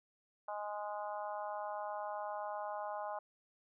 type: harmonic tone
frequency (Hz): 207.7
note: G#3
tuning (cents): 0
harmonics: 3 / 4 / 5 / 6 / 7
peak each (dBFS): -43 / -42 / -46 / -50 / -54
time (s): 0.48-3.19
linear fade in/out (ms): 5
effects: none